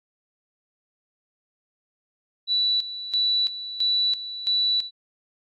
sine tone with tremolo, 3951 Hz, B7, in tune, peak -19 dBFS, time 2.47-4.91 s, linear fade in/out 50 ms, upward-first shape square, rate 1.5 Hz, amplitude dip 75%, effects AAC 64 kbps

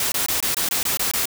white noise bursts, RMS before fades -22 dBFS, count 9, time 0-1.256 s, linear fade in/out 2 ms, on 120 ms, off 22 ms, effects none

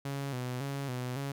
sawtooth tone with vibrato, 132 Hz, C3, 16 cents sharp, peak -30 dBFS, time 0.05-1.32 s, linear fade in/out 5 ms, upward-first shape square, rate 1.8 Hz, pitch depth 91 cents each way, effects none

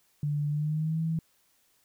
sine tone with pitch glide, 147 to 162.17 Hz, D3 to E3, +2 to -28 cents, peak -26 dBFS, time 0.23-1.19 s, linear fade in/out 2 ms, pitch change +170 cents, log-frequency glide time 0.49-1.01 s, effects white hiss -68 dBFS RMS until 1.84 s

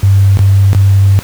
sine tone with dropouts, 98 Hz, G2, in tune, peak -3 dBFS, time 0.03-1.19 s, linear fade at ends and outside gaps 0 ms, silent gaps 0.371-0.391 / 0.731-0.748 s, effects pink hiss -30 dBFS RMS until 1.23 s + high-pass 60 Hz 12 dB/octave

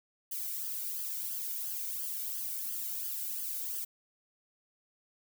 violet noise with flanger, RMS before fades -37 dBFS, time 0.31-3.85 s, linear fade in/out 10 ms, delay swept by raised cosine 0.63 to 1.38 ms, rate 2.9 Hz, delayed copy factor +0.8, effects none

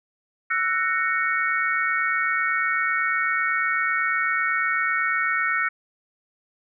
sine chord, F# dominant seventh, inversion third, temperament just, 1332 / 1480 / 1850 / 2220 Hz, E6 / F#6 / A#6 / C#7, +18 / 0 / -14 / +2 cents, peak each -26 dBFS, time 0.5-5.69 s, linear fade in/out 10 ms, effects none

